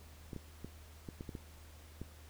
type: clicks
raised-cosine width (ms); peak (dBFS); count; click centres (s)
3; -30; 8; 0.332 / 0.363 / 0.646 / 1.088 / 1.209 / 1.292 / 1.352 / 2.016
effects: added 77 Hz sine -54 dBFS peak until 2.29 s + pink hiss -60 dBFS RMS until 2.29 s